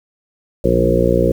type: harmonic tone with a mistuned harmonic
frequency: 59.7 Hz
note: A#1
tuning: 42 cents sharp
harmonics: 1 / 2 / 3 / 4 / 5 / 6 / 7 / 8 / 9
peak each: -20 / -22 / -20 / -23 / -23 / -19 / -22 / -18 / -18 dBFS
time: 0.64-1.32 s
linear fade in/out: 5 ms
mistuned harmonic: 3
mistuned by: -21 cents
effects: 7-bit